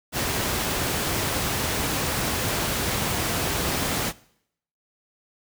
pink noise, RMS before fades -25 dBFS, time 0.12-4.13 s, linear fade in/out 50 ms, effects noise-tail reverb RT60 0.7 s tail -21 dB re dry + high-pass 60 Hz 12 dB/octave

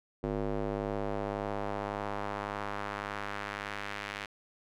square tone with band-pass filter sweep, 50.9 Hz, G#1, 34 cents flat, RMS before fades -36 dBFS, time 0.23-4.26 s, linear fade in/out 5 ms, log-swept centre 410 to 2200 Hz, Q 1.2, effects none

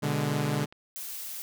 sawtooth chord, G# diminished, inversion first, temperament equal, 123.47 / 146.83 / 207.7 Hz, B2 / D3 / G#3, 0 / 0 / 0 cents, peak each -29 / -24 / -29 dBFS, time 0.02-0.66 s, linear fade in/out 20 ms
click, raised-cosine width 0.3 ms, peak -32 dBFS, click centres 0.725 s
blue noise, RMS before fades -38 dBFS, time 0.96-1.42 s, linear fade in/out 0 ms
effects none

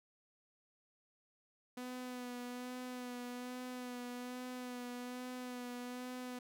sawtooth tone with vibrato, 248.3 Hz, B3, 9 cents sharp, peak -39 dBFS, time 1.77-6.39 s, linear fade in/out 5 ms, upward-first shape sine, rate 1.2 Hz, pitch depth 24 cents each way, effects none

